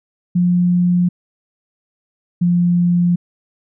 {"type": "tone pair in turn", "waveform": "sine", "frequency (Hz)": [177.2, 174.96], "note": ["F3", "F3"], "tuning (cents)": [25, 3], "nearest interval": "unison", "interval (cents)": 22, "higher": "first", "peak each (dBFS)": -11, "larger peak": "neither", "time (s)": [[0.35, 1.09], [2.41, 3.16]], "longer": "second", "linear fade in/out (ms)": 10, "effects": []}